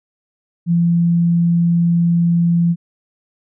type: tone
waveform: sine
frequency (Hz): 170.5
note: F3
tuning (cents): -41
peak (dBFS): -11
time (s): 0.66-2.76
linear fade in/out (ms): 50
effects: none